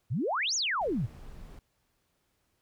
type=exponential two-way sweep; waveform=sine; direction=up then down; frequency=97.9 to 7040 to 97.9 Hz; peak=-27 dBFS; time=0.1-1.07 s; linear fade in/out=20 ms; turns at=0.55 s
type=noise; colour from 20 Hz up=brown; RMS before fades=-46 dBFS; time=0.81-1.59 s; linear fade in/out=2 ms
effects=pink hiss -75 dBFS RMS until 2.61 s